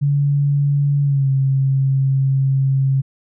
sine tone with pitch glide, 142.6 to 135.06 Hz, C#3 to C#3, +49 to -45 cents, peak -13 dBFS, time 0.01-3.02 s, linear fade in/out 20 ms, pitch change -94 cents, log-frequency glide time 1.03-1.29 s, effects none

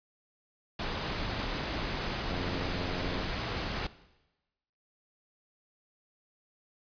pink noise, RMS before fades -34 dBFS, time 0.79-3.87 s, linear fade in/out 5 ms
click train, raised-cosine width 2 ms, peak -26 dBFS, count 82, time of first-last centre 2.31-3.213 s, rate 89.7 Hz
effects noise-tail reverb RT60 1.0 s tail -17 dB re dry + resampled to 11025 Hz

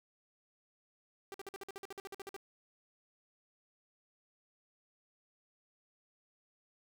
sawtooth tone bursts, 392 Hz, G4, in tune, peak -39 dBFS, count 15, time 1.32-2.364 s, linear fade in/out 0 ms, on 22 ms, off 51 ms, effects none

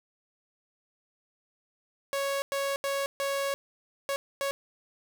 sawtooth tone bursts at uneven times, 554.4 Hz, C#5, in tune, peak -24 dBFS, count 6, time 2.13-2.42 / 2.52-2.76 / 2.84-3.06 / 3.2-3.54 / 4.09-4.16 / 4.41-4.51 s, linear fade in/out 0 ms, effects none

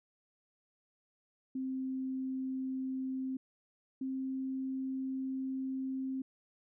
sine tone pair in turn, 262.1 / 264.1 Hz, C4 / C4, +3 / +16 cents, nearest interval unison, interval 13 cents, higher second, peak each -34 / -34 dBFS, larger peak neither, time 1.55-3.37 / 4.01-6.22 s, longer second, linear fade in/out 5 ms, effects none

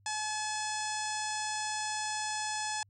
harmonic tone with a mistuned harmonic, 856 Hz, A5, 48 cents flat, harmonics 1 / 2 / 3 / 4 / 5 / 6 / 7 / 8 / 9 / 10, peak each -36 / -40 / -45 / -45 / -47 / -42 / -45 / -44 / -44 / -45 dBFS, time 0.06-2.83 s, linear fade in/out 2 ms, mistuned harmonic 10, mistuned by +32 cents, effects added 100 Hz sine -62 dBFS peak until 2.89 s

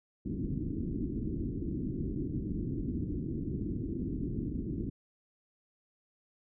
white low-pass noise, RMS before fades -35 dBFS, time 0.25-4.9 s, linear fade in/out 10 ms, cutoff 340 Hz, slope 48 dB/octave, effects none

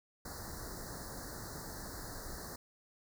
pink band-stop noise, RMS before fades -45 dBFS, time 0.25-2.56 s, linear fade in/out 5 ms, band 1900 to 4100 Hz, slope 96 dB/octave, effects none

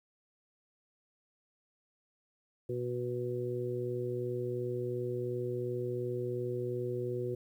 harmonic tone, 122.8 Hz, B2, 9 cents flat, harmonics 1 / 2 / 3 / 4, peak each -38 / -46 / -35 / -40 dBFS, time 2.69-7.35 s, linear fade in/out 5 ms, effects 11-bit

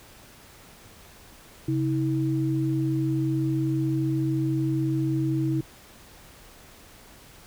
sine tone pair together, 134.96 / 321 Hz, C#3 / E4, -46 / -46 cents, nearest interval octave + minor third, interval 1500 cents, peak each -25 dBFS, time 1.68-5.61 s, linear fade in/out 5 ms, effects pink hiss -50 dBFS RMS until 7.46 s

